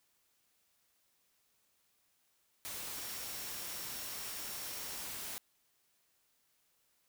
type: tone in noise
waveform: sine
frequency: 5550 Hz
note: F8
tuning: 12 cents flat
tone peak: -52 dBFS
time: 2.96-5.02 s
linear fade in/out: 0 ms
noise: white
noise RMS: -43 dBFS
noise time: 2.65-5.38 s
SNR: -12 dB
effects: white hiss -75 dBFS RMS until 7.08 s